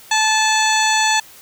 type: harmonic tone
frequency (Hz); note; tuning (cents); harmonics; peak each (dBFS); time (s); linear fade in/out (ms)
871; A5; -18; 1 / 2 / 3 / 4 / 5 / 7 / 8 / 9; -17 / -20 / -22 / -23 / -24 / -25 / -26 / -27; 0.11-1.2; 5
effects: white hiss -43 dBFS RMS until 1.41 s